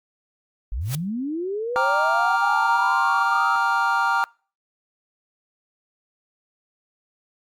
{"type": "linear sweep", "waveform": "sine", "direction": "up", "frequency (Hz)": [41.67, 1302], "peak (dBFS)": -24, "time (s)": [0.72, 3.56], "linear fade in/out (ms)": 0}
{"type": "noise with exponential growth", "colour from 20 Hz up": "white", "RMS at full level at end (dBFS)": -26, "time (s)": [0.81, 0.95], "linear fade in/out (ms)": 1, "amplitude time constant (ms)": 30}
{"type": "chord", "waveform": "triangle", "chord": "G minor seventh", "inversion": "none", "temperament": "equal with one note detuned", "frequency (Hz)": [784, 932.3, 1174.7, 1401], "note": ["G5", "Bb5", "D6", "F6"], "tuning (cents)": [0, 0, 0, 5], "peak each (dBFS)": [-24, -21, -24, -21], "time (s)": [1.76, 4.24], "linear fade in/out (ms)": 0}
{"effects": ["noise-tail reverb RT60 0.4 s tail -26 dB re dry", "Opus 48 kbps"]}